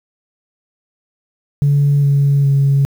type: tone with pitch steps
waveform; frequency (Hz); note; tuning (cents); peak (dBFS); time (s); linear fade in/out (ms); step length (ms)
sine; 143 / 140.95 / 138.93; D3 / C#3 / C#3; -46 / +29 / +4; -8; 1.62-2.85; 0; 410
effects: tanh soft clip ceiling -6 dBFS + 7-bit